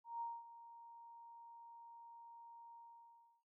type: tone with ADSR envelope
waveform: sine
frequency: 932.3 Hz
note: A#5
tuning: in tune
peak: -40 dBFS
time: 0.04-3.44 s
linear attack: 170 ms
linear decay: 220 ms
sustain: -15 dB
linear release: 690 ms
effects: none